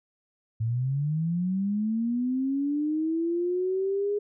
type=linear sweep; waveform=sine; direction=up; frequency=108.7 to 415.3 Hz; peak=-24 dBFS; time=0.6-4.19 s; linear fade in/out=10 ms; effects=none